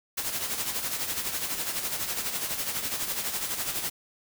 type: noise with tremolo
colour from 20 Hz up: white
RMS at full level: -29 dBFS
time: 0.17-3.9 s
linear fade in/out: 10 ms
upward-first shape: sine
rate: 12 Hz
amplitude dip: 55%
effects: none